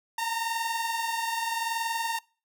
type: tone pair together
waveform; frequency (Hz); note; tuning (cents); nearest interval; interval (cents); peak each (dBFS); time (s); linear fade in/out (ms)
sawtooth; 911.5 / 932.3; A#5 / A#5; -39 / 0; unison; 39; -25 / -30; 0.18-2.19; 5
effects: noise-tail reverb RT60 0.4 s tail -25 dB re dry